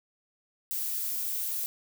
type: noise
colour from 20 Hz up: violet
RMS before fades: -32 dBFS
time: 0.71-1.66 s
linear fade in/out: 0 ms
effects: none